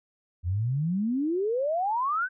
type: exponential sweep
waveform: sine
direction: up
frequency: 82.41 to 1568 Hz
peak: -24 dBFS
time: 0.43-2.29 s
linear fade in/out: 50 ms
effects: none